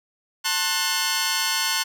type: chord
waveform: 10% pulse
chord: F# diminished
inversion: first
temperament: just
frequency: 888 / 1065.6 / 1480 Hz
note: A5 / C6 / F#6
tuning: +16 / +31 / 0 cents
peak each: -19 / -18 / -17 dBFS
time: 0.44-1.84 s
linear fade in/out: 20 ms
effects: none